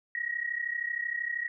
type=tone pair together; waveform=sine; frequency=1881.1 / 1914 Hz; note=A#6 / A#6; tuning=+15 / +45 cents; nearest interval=unison; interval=30 cents; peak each=-33 / -33 dBFS; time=0.15-1.48 s; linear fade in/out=2 ms; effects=none